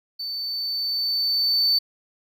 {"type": "tone with level ramp", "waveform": "triangle", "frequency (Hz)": 4529, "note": "C#8", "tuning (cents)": 36, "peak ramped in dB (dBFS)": [-27, -15], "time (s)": [0.19, 1.79], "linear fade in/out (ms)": 10, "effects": []}